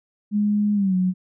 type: tone with pitch glide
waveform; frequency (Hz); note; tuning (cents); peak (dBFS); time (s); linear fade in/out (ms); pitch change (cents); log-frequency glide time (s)
sine; 207.7 to 183.97; G#3 to F#3; 0 to -10; -17; 0.31-1.14; 50; -210; 0.74-0.95
effects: none